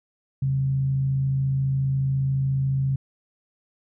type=tone with frequency modulation; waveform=sine; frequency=135.1 Hz; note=C#3; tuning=44 cents flat; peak=-20 dBFS; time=0.42-2.96 s; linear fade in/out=5 ms; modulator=54.3 Hz; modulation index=0.22; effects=none